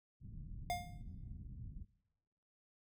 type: low-pass noise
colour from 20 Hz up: pink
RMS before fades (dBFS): -49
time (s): 0.2-1.86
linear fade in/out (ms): 50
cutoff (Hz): 180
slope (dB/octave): 24
type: tone with exponential decay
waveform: square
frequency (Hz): 708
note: F5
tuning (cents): +23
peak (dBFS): -34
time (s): 0.7-1.02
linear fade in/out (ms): 0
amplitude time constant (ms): 68
effects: noise-tail reverb RT60 1.0 s tail -22 dB re dry